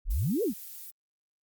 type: exponential two-way sweep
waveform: sine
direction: up then down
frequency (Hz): 30.84 to 495.6 to 172.7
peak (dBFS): -25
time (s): 0.05-0.54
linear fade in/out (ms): 50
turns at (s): 0.43
type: noise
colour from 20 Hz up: violet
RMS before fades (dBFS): -43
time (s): 0.1-0.91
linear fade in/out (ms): 10
effects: Opus 48 kbps